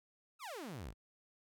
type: exponential sweep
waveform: sawtooth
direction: down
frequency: 1375 to 41.2 Hz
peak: -40 dBFS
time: 0.39-0.94 s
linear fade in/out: 50 ms
effects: none